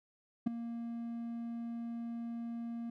triangle tone with ADSR envelope, 233.2 Hz, A#3, 1 cent sharp, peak -22 dBFS, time 0.46-2.9 s, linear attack 12 ms, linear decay 7 ms, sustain -14 dB, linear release 4 ms, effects none

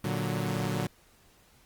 sawtooth chord, Bb augmented, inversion none, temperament equal, 116.54 / 146.83 / 185 Hz, Bb2 / D3 / F#3, 0 / 0 / 0 cents, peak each -29 dBFS, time 0.04-0.87 s, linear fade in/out 5 ms, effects pink hiss -61 dBFS RMS until 1.65 s + Opus 32 kbps

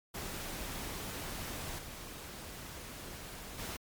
pink noise with level steps, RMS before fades -41 / -46 / -41 dBFS, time 0.14-3.77 s, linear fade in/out 10 ms, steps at 1.78 / 3.58 s, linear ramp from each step 10 ms, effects MP3 96 kbps

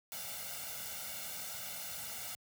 white noise with comb filter, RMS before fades -43 dBFS, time 0.12-2.35 s, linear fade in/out 0 ms, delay 1.4 ms, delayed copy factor +1, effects high-pass 80 Hz 12 dB/octave

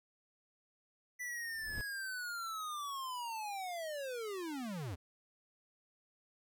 square linear sweep, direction down, 1989 to 77.1 Hz, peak -40 dBFS, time 1.19-4.96 s, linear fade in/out 20 ms
brown noise with exponential growth, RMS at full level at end -41 dBFS, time 1.42-1.81 s, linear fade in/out 0 ms, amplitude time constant 84 ms
effects none

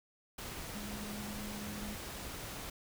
sine tone in noise, 207.7 Hz, G#3, in tune, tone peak -43 dBFS, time 0.75-1.95 s, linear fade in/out 5 ms, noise pink, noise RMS -44 dBFS, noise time 0.38-2.7 s, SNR -2 dB, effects none

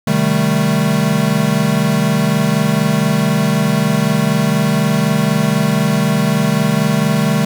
square chord, A half-diminished seventh, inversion first, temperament equal, 130.81 / 155.56 / 196 / 220 Hz, C3 / Eb3 / G3 / A3, 0 / 0 / 0 / 0 cents, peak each -23 / -17 / -18 / -18 dBFS, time 0.07-7.45 s, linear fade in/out 5 ms, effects 8-bit

